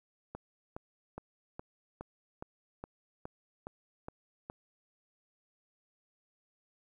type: click train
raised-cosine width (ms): 1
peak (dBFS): -27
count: 11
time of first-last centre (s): 0.35-4.499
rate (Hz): 2.41
effects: 11-bit